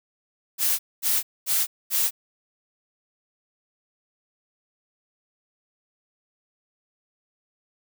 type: noise bursts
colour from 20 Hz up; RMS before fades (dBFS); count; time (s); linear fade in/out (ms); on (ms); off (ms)
blue; -22; 4; 0.58-2.11; 50; 210; 230
effects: none